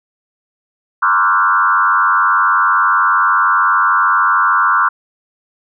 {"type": "tone with frequency modulation", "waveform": "sine", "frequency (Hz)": 1251, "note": "D#6", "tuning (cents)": 9, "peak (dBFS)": -9, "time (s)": [1.02, 4.89], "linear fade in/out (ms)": 10, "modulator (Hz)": 93.4, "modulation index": 2.6, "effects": []}